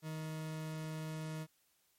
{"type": "tone", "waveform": "40% pulse", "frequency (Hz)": 157.1, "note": "D#3", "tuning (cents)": 17, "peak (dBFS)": -39, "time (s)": [0.02, 1.47], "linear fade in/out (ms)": 50, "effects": ["white hiss -74 dBFS RMS until 1.98 s", "MP3 64 kbps"]}